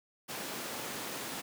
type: high-pass noise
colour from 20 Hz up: pink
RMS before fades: -40 dBFS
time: 0.28-1.42 s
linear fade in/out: 20 ms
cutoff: 230 Hz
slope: 12 dB/octave
effects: none